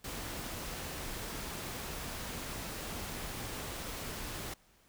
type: noise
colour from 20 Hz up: pink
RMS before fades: -41 dBFS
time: 0.04-4.54 s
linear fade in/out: 5 ms
effects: pink hiss -66 dBFS RMS until 4.88 s